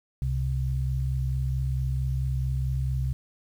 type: tone pair together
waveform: sine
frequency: 66.2 / 130.69 Hz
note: C2 / C3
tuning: +21 / -2 cents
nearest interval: octave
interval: 1177 cents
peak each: -27 dBFS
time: 0.22-3.13 s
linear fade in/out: 0 ms
effects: 9-bit